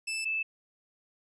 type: tone pair in turn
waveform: sawtooth / sine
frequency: 2637 / 2628 Hz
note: E7 / E7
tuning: 0 / -6 cents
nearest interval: unison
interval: 6 cents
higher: first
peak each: -28 dBFS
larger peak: neither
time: 0.07-0.25 / 0.25-0.43 s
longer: neither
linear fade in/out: 10 ms
effects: resampled to 24000 Hz